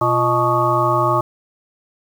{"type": "harmonic tone with a mistuned harmonic", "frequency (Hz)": 123.47, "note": "B2", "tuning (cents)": 0, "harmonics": [1, 3, 5, 7, 9, 10], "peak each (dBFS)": [-22, -22, -21, -22, -18, -22], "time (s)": [0.01, 1.21], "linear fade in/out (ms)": 5, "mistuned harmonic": 3, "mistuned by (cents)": -110, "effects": ["7-bit"]}